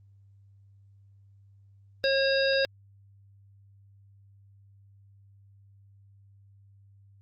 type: harmonic tone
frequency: 542 Hz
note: C#5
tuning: 39 cents flat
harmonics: 1 / 3 / 5 / 7 / 9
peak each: -24 / -29 / -35 / -33 / -32 dBFS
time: 2.04-2.65 s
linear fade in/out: 0 ms
effects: added 99 Hz sine -54 dBFS peak until 7.21 s + Opus 32 kbps

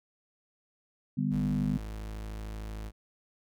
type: chord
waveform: sine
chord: G major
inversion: second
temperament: equal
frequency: 146.83 / 196 / 246.9 Hz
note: D3 / G3 / B3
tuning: 0 / 0 / 0 cents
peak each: -31 dBFS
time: 1.17-1.78 s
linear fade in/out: 10 ms
type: tone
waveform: 40% pulse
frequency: 53.2 Hz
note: G#1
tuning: 42 cents sharp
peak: -36 dBFS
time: 1.3-2.92 s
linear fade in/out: 50 ms
effects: none

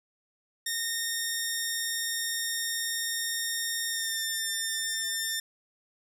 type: tone with pitch glide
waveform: 10% pulse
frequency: 1839 to 1799.1 Hz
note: A#6 to A6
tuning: -24 to +38 cents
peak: -20 dBFS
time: 0.66-5.4 s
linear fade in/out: 5 ms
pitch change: -38 cents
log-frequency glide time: 3.89-4.2 s
effects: none

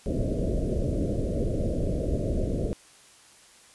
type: low-pass noise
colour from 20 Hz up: pink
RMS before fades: -27 dBFS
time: 0.06-2.73 s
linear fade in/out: 0 ms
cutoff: 640 Hz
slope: 96 dB/octave
effects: white hiss -54 dBFS RMS until 3.74 s + resampled to 24000 Hz

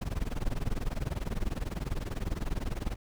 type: noise with tremolo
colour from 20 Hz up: brown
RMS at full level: -28 dBFS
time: 0.01-2.96 s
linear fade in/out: 10 ms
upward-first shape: triangle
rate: 20 Hz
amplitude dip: 100%
effects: none

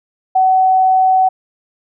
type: tone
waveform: sine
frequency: 753 Hz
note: F#5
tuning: 30 cents sharp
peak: -8 dBFS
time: 0.35-1.29 s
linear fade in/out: 10 ms
effects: none

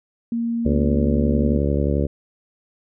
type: tone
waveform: sine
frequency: 232.7 Hz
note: A#3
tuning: 3 cents flat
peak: -20 dBFS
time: 0.32-1.57 s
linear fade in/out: 2 ms
type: harmonic tone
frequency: 71.3 Hz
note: C#2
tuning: 49 cents sharp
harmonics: 1 / 2 / 3 / 4 / 5 / 6 / 7 / 8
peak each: -21 / -24 / -26 / -27 / -28 / -29 / -29 / -30 dBFS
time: 0.65-2.07 s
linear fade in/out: 10 ms
effects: none

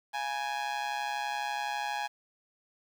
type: tone with amplitude modulation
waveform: sawtooth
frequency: 830.6 Hz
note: G#5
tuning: in tune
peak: -24 dBFS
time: 0.13-2.08 s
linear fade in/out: 20 ms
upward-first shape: sine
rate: 132 Hz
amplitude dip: 75%
effects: low-pass 5000 Hz 12 dB/octave + 9-bit

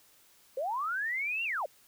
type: linear two-way sweep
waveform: sine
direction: up then down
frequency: 493.9 to 2803 to 493.9 Hz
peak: -30 dBFS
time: 0.57-1.66 s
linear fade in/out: 5 ms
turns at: 1.44 s
effects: white hiss -62 dBFS RMS until 1.87 s

